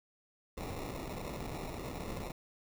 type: noise with sample-and-hold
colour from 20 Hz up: pink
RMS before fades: -41 dBFS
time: 0.57-2.32 s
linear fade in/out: 5 ms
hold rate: 1575 Hz
effects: none